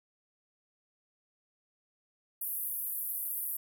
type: band-pass noise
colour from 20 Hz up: white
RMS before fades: -36 dBFS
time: 2.41-3.57 s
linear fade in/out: 5 ms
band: 11000 to 15000 Hz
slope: 48 dB/octave
effects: none